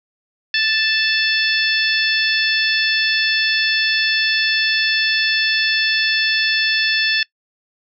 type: harmonic tone with a mistuned harmonic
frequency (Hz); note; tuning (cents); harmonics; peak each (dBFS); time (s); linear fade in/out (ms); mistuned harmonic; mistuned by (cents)
880; A5; 0; 2 / 3 / 4 / 5 / 6; -19 / -21 / -22 / -23 / -24; 0.54-7.23; 2; 4; -21
effects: noise-tail reverb RT60 0.1 s tail -22 dB re dry